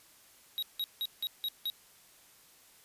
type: tone bursts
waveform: square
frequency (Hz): 3816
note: A#7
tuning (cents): +40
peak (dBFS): -32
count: 6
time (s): 0.58-1.7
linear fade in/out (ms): 0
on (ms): 45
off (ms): 170
effects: white hiss -60 dBFS RMS until 2.84 s + resampled to 32000 Hz